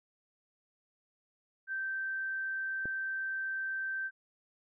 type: tone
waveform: sine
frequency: 1558 Hz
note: G6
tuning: 11 cents flat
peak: -33 dBFS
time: 1.67-4.11 s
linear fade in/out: 50 ms
type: click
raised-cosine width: 2 ms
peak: -29 dBFS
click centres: 2.856 s
effects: none